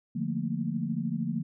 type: chord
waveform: sine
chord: Bb major seventh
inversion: first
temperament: equal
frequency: 146.83 / 174.61 / 220 / 233.1 Hz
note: D3 / F3 / A3 / Bb3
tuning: 0 / 0 / 0 / 0 cents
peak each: -35 / -33 / -34 / -33 dBFS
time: 0.15-1.43 s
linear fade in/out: 10 ms
effects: none